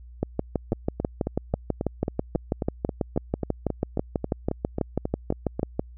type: two click trains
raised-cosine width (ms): 2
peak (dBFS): -10 / -13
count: 35 / 19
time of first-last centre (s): 0.23-5.795 / 0.73-5.595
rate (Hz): 6.11 / 3.7
effects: added 60 Hz sine -42 dBFS peak until 5.97 s